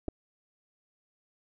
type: clicks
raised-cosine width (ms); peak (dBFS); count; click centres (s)
2; -21; 2; 0.082 / 0.085
effects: none